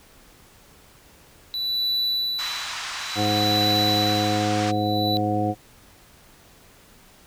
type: tone with tremolo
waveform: triangle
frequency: 3962 Hz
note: B7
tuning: 5 cents sharp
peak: -19 dBFS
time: 1.54-5.17 s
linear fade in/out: 0 ms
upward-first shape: sine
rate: 0.57 Hz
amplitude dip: 95%
type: band-pass noise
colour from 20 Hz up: pink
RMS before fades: -32 dBFS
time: 2.38-4.72 s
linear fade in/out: 20 ms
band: 970 to 6800 Hz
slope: 24 dB/octave
type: harmonic tone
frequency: 104.7 Hz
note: G#2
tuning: 15 cents sharp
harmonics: 1 / 2 / 3 / 4 / 5 / 7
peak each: -27 / -29 / -26 / -34 / -29 / -25 dBFS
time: 3.15-5.55 s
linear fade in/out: 50 ms
effects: pink hiss -52 dBFS RMS until 7.26 s